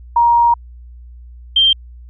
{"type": "tone pair in turn", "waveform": "sine", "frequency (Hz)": [943, 3159], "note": ["A#5", "G7"], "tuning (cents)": [20, 13], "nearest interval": "octave + major sixth", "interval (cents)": 2093, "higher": "second", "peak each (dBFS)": -8, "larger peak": "neither", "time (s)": [[0.16, 0.54], [1.56, 1.73]], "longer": "first", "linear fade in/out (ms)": 5, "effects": ["added 60 Hz sine -34 dBFS peak until 2.09 s"]}